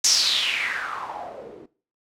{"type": "noise with low-pass filter sweep", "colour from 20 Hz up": "blue", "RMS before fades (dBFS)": -25, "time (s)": [0.04, 1.66], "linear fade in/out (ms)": 5, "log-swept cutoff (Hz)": [6300, 330], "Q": 5.5, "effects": ["noise-tail reverb RT60 0.4 s tail -18 dB re dry"]}